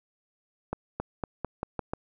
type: accelerating click train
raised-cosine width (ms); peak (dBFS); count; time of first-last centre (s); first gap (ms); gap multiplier
1; -16; 7; 0.73-1.935; 270; 0.88
effects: none